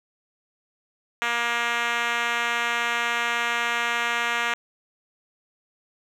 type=tone with band-pass filter; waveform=5% pulse; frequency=236.4 Hz; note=A#3; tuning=24 cents sharp; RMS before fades=-25 dBFS; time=1.22-4.54 s; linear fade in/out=0 ms; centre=1800 Hz; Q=0.78; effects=none